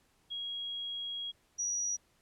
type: tone pair in turn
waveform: sine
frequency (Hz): 3300 / 5801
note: G#7 / F#8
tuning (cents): -12 / -35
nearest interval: minor seventh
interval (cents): 977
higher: second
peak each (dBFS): -36 / -31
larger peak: second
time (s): 0.3-1.32 / 1.58-1.97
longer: first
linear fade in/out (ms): 20
effects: pink hiss -70 dBFS RMS until 2.21 s + low-pass 12000 Hz 12 dB/octave